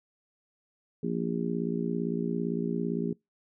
harmonic tone, 57.7 Hz, A#1, 17 cents flat, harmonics 3 / 4 / 5 / 6 / 7, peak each -32 / -32 / -37 / -37 / -35 dBFS, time 1.03-3.13 s, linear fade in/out 5 ms, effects noise-tail reverb RT60 0.2 s tail -26 dB re dry

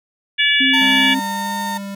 harmonic tone, 574 Hz, D5, 40 cents flat, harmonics 3 / 4 / 5 / 6, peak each -18 / -18 / -18 / -18 dBFS, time 0.38-1.15 s, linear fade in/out 20 ms
sine tone, 265.1 Hz, C4, 23 cents sharp, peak -18 dBFS, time 0.6-1.2 s, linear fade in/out 10 ms
35% pulse tone with pitch glide, 904 to 913.4 Hz, A5 to A#5, +47 to -36 cents, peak -20 dBFS, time 0.73-1.78 s, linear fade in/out 10 ms, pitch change +17 cents, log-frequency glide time 0.98-1.05 s
square tone with vibrato, 200 Hz, G3, 35 cents sharp, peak -27 dBFS, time 0.81-1.95 s, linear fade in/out 5 ms, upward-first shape sine, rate 1.6 Hz, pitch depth 16 cents each way
effects none

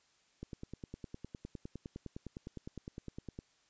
click train, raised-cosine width 3 ms, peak -30 dBFS, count 30, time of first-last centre 0.43-3.389 s, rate 9.8 Hz, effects white hiss -71 dBFS RMS until 3.69 s + resampled to 16000 Hz

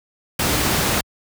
sine tone in noise, 299.9 Hz, D4, 36 cents sharp, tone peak -28 dBFS, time 0.44-0.65 s, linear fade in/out 5 ms, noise pink, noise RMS -19 dBFS, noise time 0.39-1.01 s, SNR -12 dB, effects high-pass 60 Hz 12 dB/octave

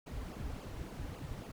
brown noise with flanger, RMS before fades -43 dBFS, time 0.06-1.52 s, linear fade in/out 10 ms, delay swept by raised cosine 0.51 to 5.71 ms, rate 3.6 Hz, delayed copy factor -0.85, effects none

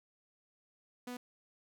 sawtooth tone, 246.9 Hz, B3, in tune, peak -37 dBFS, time 1.07-1.17 s, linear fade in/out 5 ms, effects none

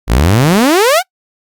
sawtooth exponential sweep, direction up, 49 to 784 Hz, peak -3 dBFS, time 0.07-1.03 s, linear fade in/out 50 ms, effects noise-tail reverb RT60 0.1 s tail -26 dB re dry + Opus 48 kbps

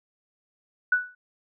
sine tone with exponential decay, 1480 Hz, F#6, in tune, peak -15 dBFS, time 0.92-1.15 s, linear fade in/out 5 ms, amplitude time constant 49 ms, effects none

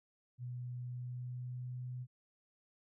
sine tone with pitch glide, 123.47 to 125.34 Hz, B2 to B2, 0 to +26 cents, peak -40 dBFS, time 0.38-2.07 s, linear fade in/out 50 ms, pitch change +26 cents, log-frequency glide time 0.84-1.85 s, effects none

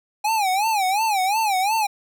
square tone with vibrato, 815 Hz, G#5, 33 cents flat, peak -19 dBFS, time 0.24-1.87 s, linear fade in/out 10 ms, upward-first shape sine, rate 2.8 Hz, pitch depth 170 cents each way, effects none

